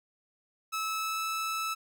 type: tone with pitch glide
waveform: sawtooth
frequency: 1300 to 1309.8 Hz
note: E6 to E6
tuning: -24 to -11 cents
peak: -27 dBFS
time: 0.72-1.75 s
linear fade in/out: 20 ms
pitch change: +13 cents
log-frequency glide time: 0.85-1.25 s
effects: none